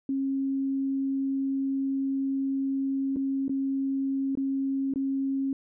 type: tone with dropouts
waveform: sine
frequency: 271 Hz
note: C#4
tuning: 39 cents flat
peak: -25 dBFS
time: 0.09-5.53 s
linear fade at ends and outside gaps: 2 ms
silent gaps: 3.161-3.167 / 3.481-3.494 / 4.353-4.373 / 4.938-4.958 s
effects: none